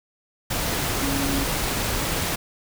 sine tone in noise, 276.2 Hz, C#4, 6 cents flat, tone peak -25 dBFS, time 1.02-1.44 s, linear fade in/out 10 ms, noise pink, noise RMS -25 dBFS, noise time 0.5-2.36 s, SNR -3 dB, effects none

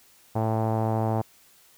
sawtooth tone with low-pass filter, 110.8 Hz, A2, 13 cents sharp, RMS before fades -25 dBFS, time 0.35-1.22 s, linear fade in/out 10 ms, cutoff 800 Hz, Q 3.3, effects white hiss -57 dBFS RMS until 1.77 s

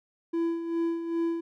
triangle tone with tremolo, 334.3 Hz, E4, 24 cents sharp, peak -22 dBFS, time 0.33-1.41 s, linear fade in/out 10 ms, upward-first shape sine, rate 2.5 Hz, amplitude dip 60%, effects none

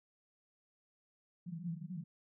white band-pass noise, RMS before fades -43 dBFS, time 1.46-2.04 s, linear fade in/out 10 ms, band 160 to 180 Hz, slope 96 dB/octave, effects none

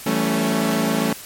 sawtooth chord, A dominant seventh, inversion second, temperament equal with one note detuned, 164.81 / 191.85 / 220 / 277.2 Hz, E3 / G3 / A3 / C#4, 0 / -37 / 0 / 0 cents, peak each -22 / -22 / -17 / -20 dBFS, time 0.06-1.13 s, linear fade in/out 5 ms, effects white hiss -37 dBFS RMS until 1.25 s + MP3 64 kbps

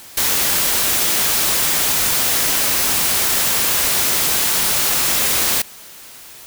white noise, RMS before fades -17 dBFS, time 0.17-5.62 s, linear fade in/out 5 ms, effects white hiss -39 dBFS RMS until 6.46 s

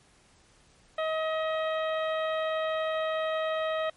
harmonic tone, 634 Hz, D#5, 32 cents sharp, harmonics 1 / 2 / 3 / 4 / 5 / 6, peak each -28 / -34 / -38 / -44 / -43 / -45 dBFS, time 0.98-3.9 s, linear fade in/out 5 ms, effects pink hiss -61 dBFS RMS until 3.96 s + MP3 48 kbps

